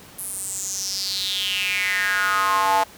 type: tone with high-pass filter sweep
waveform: square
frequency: 96.6 Hz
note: G2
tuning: 25 cents flat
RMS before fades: -23 dBFS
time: 0.18-2.84 s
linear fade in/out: 10 ms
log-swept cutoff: 11000 to 790 Hz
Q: 6
effects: pink hiss -45 dBFS RMS until 2.97 s + high-pass 60 Hz 12 dB/octave